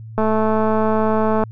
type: click train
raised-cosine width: 1 ms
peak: -6 dBFS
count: 275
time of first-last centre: 0.18-1.437 s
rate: 218 Hz
effects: added 111 Hz sine -32 dBFS peak until 1.51 s